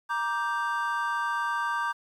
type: chord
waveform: triangle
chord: G minor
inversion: first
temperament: just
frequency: 940.8 / 1176 / 1568 Hz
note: Bb5 / D6 / G6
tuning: +16 / +2 / 0 cents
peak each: -29 dBFS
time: 0.09-1.93 s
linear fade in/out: 20 ms
effects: 10-bit